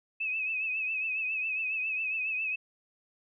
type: tone with vibrato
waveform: sine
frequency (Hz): 2575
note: E7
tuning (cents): -41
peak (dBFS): -29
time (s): 0.2-2.56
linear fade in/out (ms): 10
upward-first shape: triangle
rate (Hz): 7.3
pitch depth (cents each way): 70
effects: none